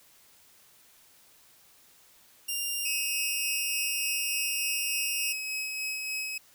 10% pulse tone, 2794 Hz, F7, in tune, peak -21 dBFS, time 2.48-5.33 s, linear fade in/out 10 ms
sawtooth tone with tremolo, 2550 Hz, D#7, 42 cents sharp, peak -27 dBFS, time 2.85-6.38 s, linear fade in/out 5 ms, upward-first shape sine, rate 3.4 Hz, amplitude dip 30%
effects white hiss -59 dBFS RMS until 6.54 s

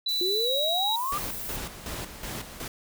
sine tone with pitch glide, 3969 to 3847 Hz, B7 to B7, +8 to -46 cents, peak -25 dBFS, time 0.06-0.96 s, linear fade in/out 5 ms, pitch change -54 cents, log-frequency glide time 0.43-0.51 s
violet noise, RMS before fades -36 dBFS, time 0.08-1.57 s, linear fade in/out 10 ms
sine exponential sweep, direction up, 349.2 to 1224 Hz, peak -27 dBFS, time 0.21-1.18 s, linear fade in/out 2 ms
pink noise with tremolo, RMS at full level -35 dBFS, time 1.12-2.68 s, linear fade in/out 2 ms, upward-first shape square, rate 2.7 Hz, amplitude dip 60%
effects none

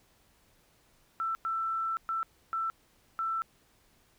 sine tone bursts at uneven times, 1332 Hz, E6, 18 cents sharp, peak -29 dBFS, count 5, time 1.2-1.35 / 1.45-1.97 / 2.09-2.23 / 2.53-2.7 / 3.19-3.42 s, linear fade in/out 0 ms, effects pink hiss -66 dBFS RMS until 4.18 s

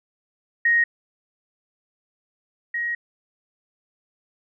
sine tone pair in turn, 1872 / 1889.4 Hz, A#6 / A#6, +7 / +23 cents, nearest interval unison, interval 16 cents, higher second, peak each -15 / -23 dBFS, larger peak first, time 0.65-0.84 / 2.74-2.95 s, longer second, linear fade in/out 5 ms, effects none

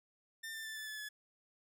sawtooth tone with pitch steps, 1801 / 1782.4 / 1763.9 / 1745.7 / 1727.6 / 1709.8 Hz, A6 / A6 / A6 / A6 / A6 / G#6, +40 / +22 / +4 / -14 / -32 / +50 cents, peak -39 dBFS, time 0.43-1.09 s, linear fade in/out 10 ms, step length 110 ms, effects none

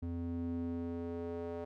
square tone with band-pass filter sweep, 85 Hz, F2, 46 cents flat, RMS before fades -39 dBFS, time 0.02-1.65 s, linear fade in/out 10 ms, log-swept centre 180 to 520 Hz, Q 2.2, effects none

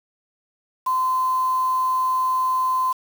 sine tone with quantisation, 1030 Hz, C6, 28 cents flat, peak -18 dBFS, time 0.86-2.93 s, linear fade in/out 10 ms, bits 6, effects none

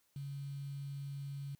sine tone with quantisation, 139.9 Hz, C#3, 16 cents sharp, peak -40 dBFS, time 0.16-1.55 s, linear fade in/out 2 ms, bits 10, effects white hiss -75 dBFS RMS until 1.59 s

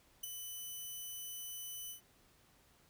5% pulse tone with ADSR envelope, 3000 Hz, F#7, 23 cents sharp, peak -28 dBFS, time 0.23-2.01 s, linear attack 9 ms, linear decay 10 ms, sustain -7 dB, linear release 110 ms, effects pink hiss -68 dBFS RMS until 2.89 s

